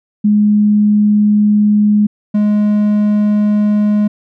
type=tone pair in turn; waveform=sine / triangle; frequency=208.9 / 208.9 Hz; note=G#3 / G#3; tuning=+10 / +10 cents; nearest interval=unison; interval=0 cents; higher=neither; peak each=-7 dBFS; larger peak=neither; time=0.24-2.07 / 2.34-4.08 s; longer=first; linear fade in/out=10 ms; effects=none